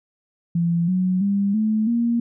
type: tone with pitch steps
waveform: sine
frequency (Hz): 170 / 184.32 / 199.84 / 216.7 / 234.9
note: F3 / F#3 / G3 / A3 / A#3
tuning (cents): -46 / -6 / +34 / -26 / +13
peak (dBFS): -17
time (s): 0.55-2.2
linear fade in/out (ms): 5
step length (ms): 330
effects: none